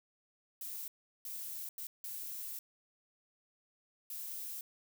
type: noise bursts at uneven times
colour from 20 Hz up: violet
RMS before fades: -43 dBFS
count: 5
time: 0.61-0.88 / 1.25-1.69 / 1.78-1.87 / 2.04-2.59 / 4.1-4.61 s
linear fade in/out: 2 ms
effects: none